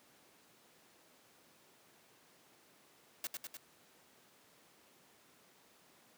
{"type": "noise with echo", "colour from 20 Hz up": "white", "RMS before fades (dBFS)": -39, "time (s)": [3.24, 3.27], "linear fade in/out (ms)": 2, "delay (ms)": 100, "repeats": 3, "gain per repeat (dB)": -3, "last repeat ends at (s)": 3.57, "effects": ["pink hiss -65 dBFS RMS until 6.17 s", "high-pass 200 Hz 12 dB/octave"]}